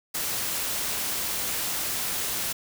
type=noise; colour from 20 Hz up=white; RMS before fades=-29 dBFS; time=0.14-2.53 s; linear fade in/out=10 ms; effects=none